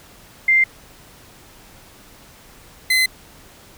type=tone pair in turn; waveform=sine / 30% pulse; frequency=2093 / 2044 Hz; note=C7 / C7; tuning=0 / -41 cents; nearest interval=unison; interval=41 cents; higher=first; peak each=-11 dBFS; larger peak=neither; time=0.48-0.64 / 2.9-3.06 s; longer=neither; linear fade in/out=5 ms; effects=pink hiss -46 dBFS RMS until 3.77 s